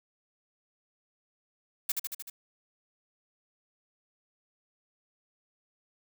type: noise with echo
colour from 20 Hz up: blue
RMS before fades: -28 dBFS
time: 1.89-1.92 s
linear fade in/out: 5 ms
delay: 76 ms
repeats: 5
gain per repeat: -3 dB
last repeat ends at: 2.3 s
effects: none